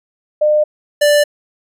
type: tone pair in turn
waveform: sine / square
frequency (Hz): 604 / 587.8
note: D5 / D5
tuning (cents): +48 / +1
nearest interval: unison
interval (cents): 47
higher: first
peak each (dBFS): -9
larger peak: neither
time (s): 0.41-0.64 / 1.01-1.24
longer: neither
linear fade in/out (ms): 10
effects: resampled to 32000 Hz